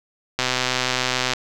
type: click train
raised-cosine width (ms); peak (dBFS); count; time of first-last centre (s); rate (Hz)
0.2; -3; 121; 0.39-1.335; 127
effects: none

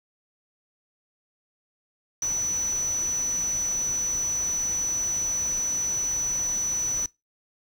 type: tone in noise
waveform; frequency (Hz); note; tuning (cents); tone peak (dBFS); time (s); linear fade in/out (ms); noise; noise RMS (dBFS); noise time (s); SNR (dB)
sine; 5950; F#8; +9; -24; 2.22-7.06; 2; pink; -41; 2.22-7.06; +14
effects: noise-tail reverb RT60 0.2 s tail -20 dB re dry

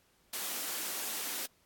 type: high-pass noise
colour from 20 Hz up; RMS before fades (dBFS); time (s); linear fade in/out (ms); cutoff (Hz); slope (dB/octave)
white; -37; 0.33-1.46; 5; 210; 24
effects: pink hiss -69 dBFS RMS until 1.65 s + AAC 64 kbps

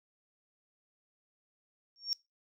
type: tone with exponential growth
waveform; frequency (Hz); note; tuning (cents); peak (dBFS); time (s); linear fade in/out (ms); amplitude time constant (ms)
sine; 5520; F8; -21; -26; 1.96-2.13; 0; 36
effects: noise-tail reverb RT60 0.2 s tail -21 dB re dry

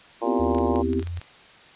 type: harmonic tone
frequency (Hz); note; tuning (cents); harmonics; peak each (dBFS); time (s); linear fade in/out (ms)
116.54; A#2; 0; 3 / 4 / 5 / 6 / 7 / 8 / 9; -29 / -30 / -31 / -32 / -32 / -33 / -34; 0.21-0.83; 20
type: chord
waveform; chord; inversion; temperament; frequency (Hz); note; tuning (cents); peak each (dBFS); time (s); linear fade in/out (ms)
sine; C major seventh; third; equal with one note detuned; 246.9 / 261.6 / 328.5 / 392; B3 / C4 / E4 / G4; 0 / 0 / -6 / 0; -28 / -27 / -30 / -26; 0.23-1.04; 50
type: tone with pitch glide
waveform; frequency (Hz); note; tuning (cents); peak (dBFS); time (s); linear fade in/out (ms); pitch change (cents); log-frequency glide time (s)
sine; 77.78 to 86.8; D#2 to F2; 0 to -10; -28; 0.39-1.2; 10; +190; 0.73-1.07
type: clicks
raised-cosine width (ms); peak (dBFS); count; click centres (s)
0.2; -22; 9; 0.548 / 0.584 / 0.759 / 0.932 / 0.995 / 1.027 / 1.072 / 1.173 / 1.215
effects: white hiss -49 dBFS RMS until 1.75 s + resampled to 8000 Hz

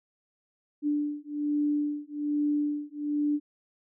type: beating tone pair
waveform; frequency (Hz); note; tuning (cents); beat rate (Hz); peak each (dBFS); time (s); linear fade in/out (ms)
sine; 293.7 / 294.9; D4 / D4; 0 / +7; 1.2; -29; 0.82-3.4; 50
effects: none

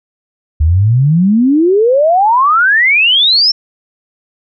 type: exponential sweep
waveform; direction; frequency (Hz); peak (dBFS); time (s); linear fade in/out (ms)
sine; up; 72.7 to 5460; -6; 0.6-3.52; 10
effects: none

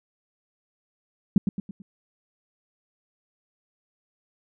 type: tone with echo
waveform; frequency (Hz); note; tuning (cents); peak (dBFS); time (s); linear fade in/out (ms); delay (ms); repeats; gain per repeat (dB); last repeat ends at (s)
sine; 196; G3; 0; -12; 1.36-1.38; 2; 110; 4; -7; 1.82
effects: none

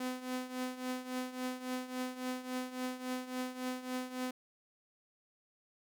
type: tone with tremolo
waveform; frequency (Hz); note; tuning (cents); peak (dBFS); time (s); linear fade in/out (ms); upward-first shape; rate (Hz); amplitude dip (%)
sawtooth; 253.9; B3; +48; -30; 0-4.31; 5; triangle; 3.6; 80
effects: none

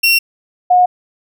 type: tone pair in turn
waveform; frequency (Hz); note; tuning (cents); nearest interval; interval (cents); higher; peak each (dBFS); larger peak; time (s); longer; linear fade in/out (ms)
30% pulse / sine; 2731 / 723.3; F7 / F#5; -39 / -39; octave + major seventh; 2300; first; -6; neither; 0.03-0.19 / 0.7-0.86; neither; 10
effects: none

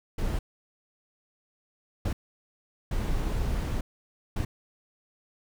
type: noise bursts at uneven times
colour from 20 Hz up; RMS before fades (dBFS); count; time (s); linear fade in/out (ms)
brown; -28; 4; 0.18-0.39 / 2.05-2.13 / 2.91-3.81 / 4.36-4.45; 5
effects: none

